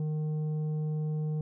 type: tone with tanh clipping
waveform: triangle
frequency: 153.7 Hz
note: D#3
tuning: 21 cents flat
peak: -30 dBFS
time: 0-1.41 s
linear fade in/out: 2 ms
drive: 11 dB
effects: none